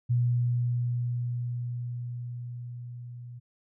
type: tone with level ramp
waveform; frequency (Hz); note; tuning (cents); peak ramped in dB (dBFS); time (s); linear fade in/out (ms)
sine; 121.3; B2; -31; -21 to -40; 0.09-3.4; 20
effects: none